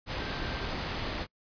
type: tone in noise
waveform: sine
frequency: 1568 Hz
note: G6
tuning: in tune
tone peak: -44 dBFS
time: 0.18-0.68 s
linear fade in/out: 50 ms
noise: pink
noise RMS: -34 dBFS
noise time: 0.06-1.27 s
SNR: -13 dB
effects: noise-tail reverb RT60 0.1 s tail -26 dB re dry + resampled to 11025 Hz